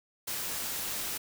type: noise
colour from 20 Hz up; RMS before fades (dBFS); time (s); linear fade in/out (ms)
white; -35; 0.27-1.18; 10
effects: none